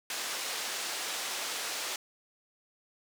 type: band-pass noise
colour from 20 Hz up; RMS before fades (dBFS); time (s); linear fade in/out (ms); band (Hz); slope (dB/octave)
white; -36; 0.1-1.96; 2; 400 to 6900; 12
effects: none